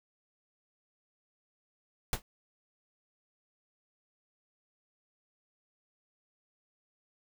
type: noise with exponential decay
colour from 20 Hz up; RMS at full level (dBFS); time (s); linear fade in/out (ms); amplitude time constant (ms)
pink; -26; 2.13-2.22; 1; 19
effects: none